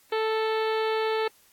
harmonic tone with a mistuned harmonic, 440 Hz, A4, in tune, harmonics 1 / 2 / 3 / 4 / 5 / 6 / 7 / 8 / 9 / 10, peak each -25 / -31 / -35 / -37 / -39 / -41 / -42 / -43 / -44 / -45 dBFS, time 0.12-1.28 s, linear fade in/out 5 ms, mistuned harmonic 9, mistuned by -16 cents, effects white hiss -60 dBFS RMS until 1.52 s + AAC 64 kbps

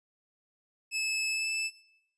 sawtooth tone with pitch glide, 2604 to 2630 Hz, E7 to E7, -22 to -5 cents, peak -26 dBFS, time 0.91-1.71 s, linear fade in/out 50 ms, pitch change +17 cents, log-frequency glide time 1.3-1.49 s, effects noise-tail reverb RT60 0.7 s tail -17 dB re dry + resampled to 22050 Hz

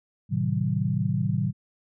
sine chord, A diminished seventh, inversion none, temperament equal with one note detuned, 110 / 130.81 / 155.56 / 189.32 Hz, A2 / C3 / Eb3 / Gb3, 0 / 0 / 0 / +40 cents, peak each -28 dBFS, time 0.29-1.53 s, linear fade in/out 50 ms, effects none

